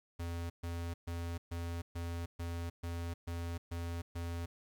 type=tone bursts; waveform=square; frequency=85.1 Hz; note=F2; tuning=44 cents flat; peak=-38 dBFS; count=10; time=0.19-4.46 s; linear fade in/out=10 ms; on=310 ms; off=130 ms; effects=11-bit